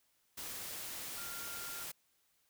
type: tone in noise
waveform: sine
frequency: 1397 Hz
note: F6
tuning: in tune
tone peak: -49 dBFS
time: 1.17-1.84 s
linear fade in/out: 10 ms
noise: white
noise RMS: -44 dBFS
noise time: 0.37-1.92 s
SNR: -8 dB
effects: white hiss -75 dBFS RMS until 2.49 s